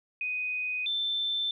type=tone pair in turn; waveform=sine; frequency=2496 / 3545 Hz; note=D#7 / A7; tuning=+5 / +12 cents; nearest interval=tritone; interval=607 cents; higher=second; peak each=-29 / -27 dBFS; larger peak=second; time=0.21-0.86 / 0.86-1.51 s; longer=neither; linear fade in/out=2 ms; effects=none